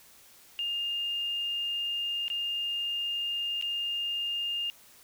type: tone with dropouts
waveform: sine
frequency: 2817 Hz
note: F7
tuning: 14 cents sharp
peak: -29 dBFS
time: 0.59-4.7 s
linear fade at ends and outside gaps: 0 ms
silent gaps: 2.281-2.301 / 3.613-3.624 s
effects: white hiss -56 dBFS RMS until 5.03 s